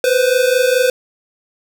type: tone pair together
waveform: square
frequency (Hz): 493.9 / 518.6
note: B4 / C5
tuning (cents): 0 / -15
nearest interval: minor second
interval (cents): 85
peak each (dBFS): -15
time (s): 0.04-0.9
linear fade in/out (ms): 2
effects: 7-bit